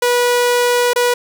sawtooth tone with dropouts, 487.2 Hz, B4, 24 cents flat, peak -8 dBFS, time 0.02-1.14 s, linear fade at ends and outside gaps 5 ms, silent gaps 0.934-0.959 s, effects none

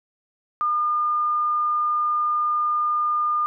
sine tone, 1211 Hz, D#6, 47 cents flat, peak -19 dBFS, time 0.61-3.46 s, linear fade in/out 0 ms, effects none

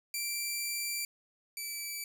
10% pulse tone pair in turn, 2349 / 2314 Hz, D7 / D7, 0 / -26 cents, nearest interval unison, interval 26 cents, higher first, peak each -24 / -28 dBFS, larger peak first, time 0.14-1.05 / 1.57-2.04 s, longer first, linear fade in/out 2 ms, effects none

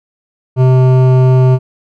sine tone with hard clipping, 128.8 Hz, C3, 27 cents flat, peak -7 dBFS, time 0.56-1.59 s, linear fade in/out 50 ms, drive 13 dB, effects none

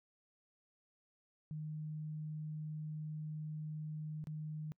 sine tone with dropouts, 153.8 Hz, D#3, 20 cents flat, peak -40 dBFS, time 1.51-4.72 s, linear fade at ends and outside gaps 0 ms, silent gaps 4.241-4.271 s, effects noise-tail reverb RT60 0.1 s tail -26 dB re dry

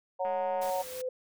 harmonic tone, 184.6 Hz, F#3, 4 cents flat, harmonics 3 / 4 / 5, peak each -31 / -33 / -35 dBFS, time 0.19-0.83 s, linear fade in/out 20 ms
click train, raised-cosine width 0.5 ms, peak -32 dBFS, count 94, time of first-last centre 0.25-0.697 s, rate 208 Hz
sine tone with exponential growth, 510 Hz, C5, 44 cents flat, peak -29 dBFS, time 0.49-1.09 s, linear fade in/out 5 ms, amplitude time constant 130 ms
white noise, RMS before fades -44 dBFS, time 0.61-1.02 s, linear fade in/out 10 ms
effects none

